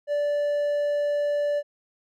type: tone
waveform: triangle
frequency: 583 Hz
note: D5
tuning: 13 cents flat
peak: -20 dBFS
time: 0.07-1.63 s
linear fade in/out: 50 ms
effects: none